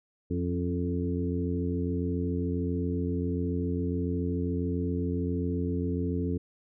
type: harmonic tone with a mistuned harmonic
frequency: 87.31 Hz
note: F2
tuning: in tune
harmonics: 1 / 2 / 3 / 4 / 5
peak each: -31 / -33 / -32 / -38 / -36 dBFS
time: 0.3-6.38 s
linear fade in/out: 10 ms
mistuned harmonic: 3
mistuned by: +38 cents
effects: none